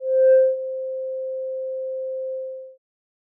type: tone with ADSR envelope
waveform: sine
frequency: 523.3 Hz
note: C5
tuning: in tune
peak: -8 dBFS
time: 0-2.78 s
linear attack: 330 ms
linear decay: 230 ms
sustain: -17 dB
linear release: 440 ms
effects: tanh soft clip ceiling -7 dBFS